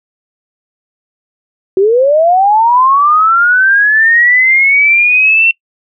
sine linear sweep, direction up, 367.6 to 2719 Hz, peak -5 dBFS, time 1.77-5.51 s, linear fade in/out 2 ms, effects noise-tail reverb RT60 0.1 s tail -23 dB re dry

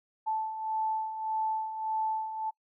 sine beating tone pair, 875 / 876.7 Hz, A5 / A5, -10 / -7 cents, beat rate 1.7 Hz, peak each -37 / -30 dBFS, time 0.26-2.51 s, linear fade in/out 20 ms, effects noise-tail reverb RT60 0.1 s tail -24 dB re dry

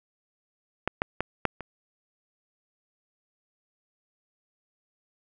clicks, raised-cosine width 0.5 ms, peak -10 / -9 / -11 / -7 / -22 dBFS, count 5, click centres 0.876 / 1.019 / 1.206 / 1.453 / 1.607 s, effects none

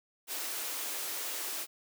white high-pass noise, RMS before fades -37 dBFS, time 0.27-1.67 s, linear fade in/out 50 ms, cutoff 280 Hz, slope 48 dB/octave, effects none

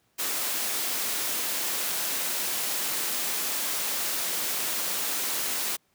white high-pass noise, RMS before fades -29 dBFS, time 0.18-5.77 s, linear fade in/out 20 ms, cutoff 210 Hz, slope 12 dB/octave, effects pink hiss -69 dBFS RMS until 5.94 s + high-pass 80 Hz 12 dB/octave

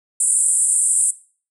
white band-pass noise, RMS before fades -17 dBFS, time 0.2-1.11 s, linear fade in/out 5 ms, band 7900 to 9700 Hz, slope 96 dB/octave, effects noise-tail reverb RT60 0.4 s tail -17 dB re dry

